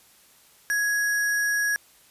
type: tone with sample-and-hold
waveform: sine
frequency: 1668 Hz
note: G#6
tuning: 7 cents sharp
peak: -21 dBFS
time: 0.7-1.76 s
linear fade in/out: 0 ms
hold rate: 7350 Hz
effects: white hiss -56 dBFS RMS until 2.1 s + resampled to 32000 Hz